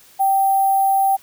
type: tone with sample-and-hold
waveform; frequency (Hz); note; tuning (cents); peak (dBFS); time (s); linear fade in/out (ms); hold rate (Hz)
sine; 780; G5; -9; -13; 0.19-1.17; 20; 11025
effects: white hiss -49 dBFS RMS until 1.22 s